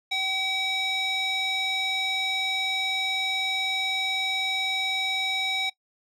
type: tone with band-pass filter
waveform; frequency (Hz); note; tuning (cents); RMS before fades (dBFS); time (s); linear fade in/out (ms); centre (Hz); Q
square; 764; G5; -45; -27; 0.11-5.7; 10; 3200; 6.4
effects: noise-tail reverb RT60 0.1 s tail -20 dB re dry